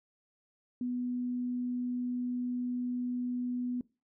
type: tone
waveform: sine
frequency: 246.9 Hz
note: B3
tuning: in tune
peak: -31 dBFS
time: 0.81-3.81 s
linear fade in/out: 2 ms
effects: noise-tail reverb RT60 0.3 s tail -21 dB re dry